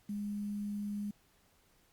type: tone with quantisation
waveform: sine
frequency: 205.5 Hz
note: G#3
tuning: 18 cents flat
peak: -35 dBFS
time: 0.09-1.11 s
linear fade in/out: 5 ms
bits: 10
effects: pink hiss -69 dBFS RMS until 1.92 s + Opus 48 kbps